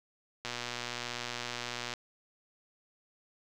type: click train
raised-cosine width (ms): 0.2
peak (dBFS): -19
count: 181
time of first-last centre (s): 0.45-1.938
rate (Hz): 121
effects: none